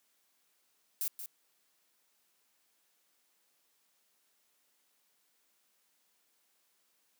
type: noise with echo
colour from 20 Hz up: violet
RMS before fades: -34 dBFS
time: 1.01-1.08 s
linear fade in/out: 0 ms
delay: 180 ms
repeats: 1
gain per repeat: -9 dB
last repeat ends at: 1.26 s
effects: white hiss -74 dBFS RMS until 7.19 s + high-pass 200 Hz 12 dB/octave